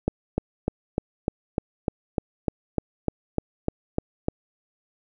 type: click train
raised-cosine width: 2 ms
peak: -9 dBFS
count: 15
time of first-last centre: 0.08-4.284 s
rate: 3.33 Hz
effects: none